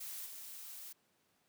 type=noise with level steps; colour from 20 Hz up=blue; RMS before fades=-45 / -49 dBFS; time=0-0.93 s; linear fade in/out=10 ms; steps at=0.25 s; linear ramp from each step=20 ms; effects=pink hiss -75 dBFS RMS until 1.48 s + high-pass 150 Hz 12 dB/octave